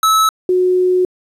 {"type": "tone pair in turn", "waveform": ["square", "sine"], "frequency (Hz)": [1300, 365.5], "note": ["E6", "F#4"], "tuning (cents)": [-24, -21], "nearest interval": "octave + minor seventh", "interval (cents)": 2197, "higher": "first", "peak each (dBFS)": -10, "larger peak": "neither", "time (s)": [[0.03, 0.29], [0.49, 1.05]], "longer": "second", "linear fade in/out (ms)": 2, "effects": ["resampled to 32000 Hz", "8-bit"]}